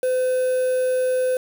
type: tone with quantisation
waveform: triangle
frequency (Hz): 510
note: C5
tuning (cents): -44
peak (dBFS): -16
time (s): 0.03-1.37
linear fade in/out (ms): 2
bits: 6
effects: none